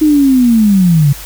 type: linear sweep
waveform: sine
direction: down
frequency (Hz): 312.5 to 135.5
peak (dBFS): -5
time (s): 0.01-1.13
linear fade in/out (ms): 10
effects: added 50 Hz sine -31 dBFS peak until 1.25 s + white hiss -30 dBFS RMS until 1.25 s